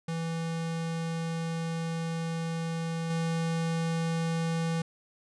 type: tone with level steps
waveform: square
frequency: 164.81 Hz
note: E3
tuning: in tune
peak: -31 / -28 dBFS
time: 0.08-4.82 s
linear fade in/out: 5 ms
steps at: 3.1 s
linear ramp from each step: 5 ms
effects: resampled to 22050 Hz